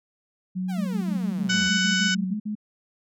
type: tone with pitch glide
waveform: sine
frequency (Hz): 184.8 to 186.09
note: F#3 to F#3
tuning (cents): -2 to +10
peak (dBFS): -25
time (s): 0.55-2.35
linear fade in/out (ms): 20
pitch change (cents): +12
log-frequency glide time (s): 1.01-1.61
type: exponential sweep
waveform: sawtooth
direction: down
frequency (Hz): 830 to 75.7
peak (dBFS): -34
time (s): 0.68-1.7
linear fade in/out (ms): 20
type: tone bursts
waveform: sine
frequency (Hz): 211.1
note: G#3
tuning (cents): +29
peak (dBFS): -26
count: 12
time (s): 0.77-2.553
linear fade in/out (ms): 10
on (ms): 100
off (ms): 53
type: harmonic tone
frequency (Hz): 746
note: F#5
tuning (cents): +14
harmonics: 2 / 3 / 4 / 5 / 6 / 7 / 8 / 9 / 10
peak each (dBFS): -24 / -33 / -27 / -35 / -38 / -31 / -35 / -36 / -38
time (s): 1.49-2.15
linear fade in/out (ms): 10
effects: none